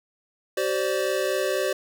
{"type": "chord", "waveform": "square", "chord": "G suspended fourth", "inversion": "none", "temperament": "equal with one note detuned", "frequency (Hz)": [381.9, 523.3, 587.3], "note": ["G4", "C5", "D5"], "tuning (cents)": [-45, 0, 0], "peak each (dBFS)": -28, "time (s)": [0.57, 1.73], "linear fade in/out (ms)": 5, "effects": []}